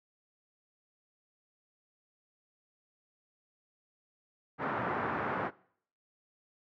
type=band-pass noise; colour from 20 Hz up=white; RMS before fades=-34 dBFS; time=4.58-5.51 s; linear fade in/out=50 ms; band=100 to 1500 Hz; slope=24 dB/octave; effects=noise-tail reverb RT60 0.6 s tail -22 dB re dry